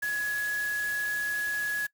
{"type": "tone in noise", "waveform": "sine", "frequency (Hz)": 1682, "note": "G#6", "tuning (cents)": 22, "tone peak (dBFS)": -27, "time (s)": [0.02, 1.87], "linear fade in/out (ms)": 10, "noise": "white", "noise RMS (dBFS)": -41, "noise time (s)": [0.02, 1.87], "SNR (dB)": 11, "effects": ["noise-tail reverb RT60 0.1 s tail -22 dB re dry"]}